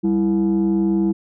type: tone pair together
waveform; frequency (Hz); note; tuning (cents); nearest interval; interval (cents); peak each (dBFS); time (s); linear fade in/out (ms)
sine; 196.45 / 330; G3 / E4; +4 / +2; major sixth; 898; -16; 0.03-1.13; 20
effects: tanh soft clip ceiling -12 dBFS